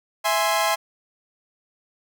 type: chord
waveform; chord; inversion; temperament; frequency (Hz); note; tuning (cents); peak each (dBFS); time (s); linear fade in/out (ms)
sawtooth; E augmented; none; equal; 659.3 / 830.6 / 1046.5; E5 / G#5 / B#5; 0 / 0 / 0; -20; 0.24-0.76; 20
effects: none